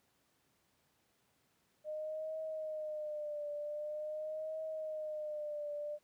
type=tone with vibrato; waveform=sine; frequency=610 Hz; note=D#5; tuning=34 cents flat; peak=-38 dBFS; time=1.84-5.99 s; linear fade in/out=50 ms; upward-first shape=triangle; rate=0.45 Hz; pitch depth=68 cents each way; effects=pink hiss -75 dBFS RMS until 6.03 s + high-pass 100 Hz 12 dB/octave